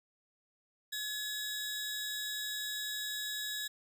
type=tone pair together; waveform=sawtooth; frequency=1698 / 3812 Hz; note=G#6 / A#7; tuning=+38 / +38 cents; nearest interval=octave + major second; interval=1400 cents; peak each=-37 / -35 dBFS; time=0.92-3.68 s; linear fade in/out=10 ms; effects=none